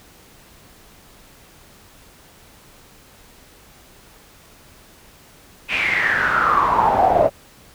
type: noise with band-pass filter sweep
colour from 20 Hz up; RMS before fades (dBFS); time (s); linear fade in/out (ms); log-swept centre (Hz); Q
brown; -17; 5.68-7.3; 50; 2600 to 600; 9.1
effects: pink hiss -48 dBFS RMS until 7.74 s